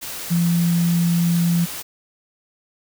sine tone in noise, 171 Hz, F3, 36 cents flat, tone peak -15 dBFS, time 0.3-1.66 s, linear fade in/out 20 ms, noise white, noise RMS -31 dBFS, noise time 0.01-1.83 s, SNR +13 dB, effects none

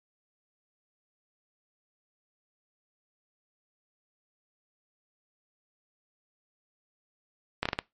slowing click train, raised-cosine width 0.3 ms, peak -11 dBFS, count 5, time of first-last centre 7.63-7.789 s, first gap 25 ms, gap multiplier 1.32, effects noise-tail reverb RT60 0.2 s tail -22 dB re dry + MP3 48 kbps

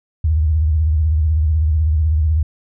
sine tone with vibrato, 77.78 Hz, D#2, in tune, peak -12 dBFS, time 0.24-2.43 s, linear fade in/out 5 ms, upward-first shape sine, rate 16 Hz, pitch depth 120 cents each way, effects none

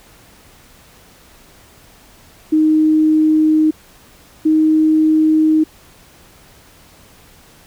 sine tone pair in turn, 311.1 / 312.7 Hz, D#4 / D#4, 0 / +9 cents, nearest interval unison, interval 9 cents, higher second, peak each -9 dBFS, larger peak neither, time 2.52-3.71 / 4.45-5.64 s, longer neither, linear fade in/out 10 ms, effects pink hiss -46 dBFS RMS until 7.66 s

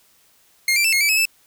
sawtooth tone with pitch steps, 2131 / 2351 / 2652 / 2157 / 2309 / 2575 / 2635 Hz, C7 / D7 / E7 / C#7 / D7 / E7 / E7, +31 / +1 / +10 / -48 / -30 / -41 / -1 cents, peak -12 dBFS, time 0.68-1.254 s, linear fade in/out 2 ms, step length 82 ms, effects white hiss -57 dBFS RMS until 1.46 s

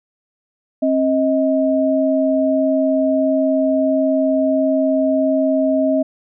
sine tone pair together, 267.5 / 631 Hz, C4 / D#5, +38 / +24 cents, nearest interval octave + minor third, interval 1486 cents, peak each -16 dBFS, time 0.82-6.03 s, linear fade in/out 10 ms, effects none

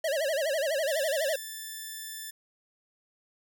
square tone with vibrato, 594 Hz, D5, 20 cents sharp, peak -27 dBFS, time 0.04-1.36 s, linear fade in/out 5 ms, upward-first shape sine, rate 12 Hz, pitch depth 180 cents each way
5% pulse tone, 1760 Hz, A6, in tune, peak -27 dBFS, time 0.87-2.31 s, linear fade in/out 10 ms
effects none

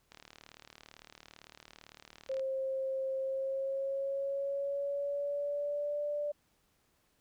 click train, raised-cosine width 0.2 ms, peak -33 dBFS, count 87, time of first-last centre 0.12-2.395 s, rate 37.8 Hz
sine tone with pitch glide, 532 to 586.9 Hz, C5 to D5, +29 to -1 cents, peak -32 dBFS, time 2.29-6.32 s, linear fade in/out 10 ms, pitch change +170 cents, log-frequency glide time 3.19-6.01 s
effects pink hiss -73 dBFS RMS until 7.2 s

